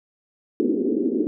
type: band-pass noise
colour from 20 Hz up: pink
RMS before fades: -22 dBFS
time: 0.6-1.27 s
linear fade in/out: 0 ms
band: 240 to 410 Hz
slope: 48 dB/octave
effects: none